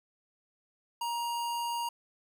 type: tone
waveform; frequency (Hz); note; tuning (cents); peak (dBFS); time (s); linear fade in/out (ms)
square; 943; A#5; +20; -32; 1.01-1.89; 5
effects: none